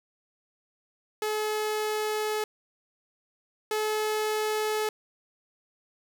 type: tone pair in turn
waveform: sawtooth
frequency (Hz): 427.7 / 429.3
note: A4 / A4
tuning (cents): -49 / -43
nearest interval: unison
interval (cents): 6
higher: second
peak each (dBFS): -23 / -22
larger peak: second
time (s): 1.22-2.44 / 3.71-4.89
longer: first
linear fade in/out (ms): 2
effects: none